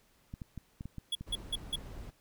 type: clicks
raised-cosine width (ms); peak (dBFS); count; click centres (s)
5; -29; 7; 0.339 / 0.418 / 0.577 / 0.809 / 0.856 / 0.983 / 1.21
type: tone bursts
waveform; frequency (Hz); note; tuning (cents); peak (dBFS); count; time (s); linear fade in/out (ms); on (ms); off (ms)
square; 3365; G#7; +22; -31; 4; 1.12-1.758; 5; 32; 170
type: noise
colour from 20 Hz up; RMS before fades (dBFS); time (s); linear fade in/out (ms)
brown; -45; 1.26-2.11; 20
effects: pink hiss -68 dBFS RMS until 2.2 s